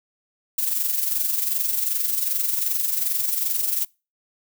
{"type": "noise with amplitude modulation", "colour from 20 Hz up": "violet", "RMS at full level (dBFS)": -21, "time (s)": [0.58, 3.85], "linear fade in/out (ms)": 5, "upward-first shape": "sine", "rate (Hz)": 22.6, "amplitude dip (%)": 55, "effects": ["noise-tail reverb RT60 0.3 s tail -25 dB re dry"]}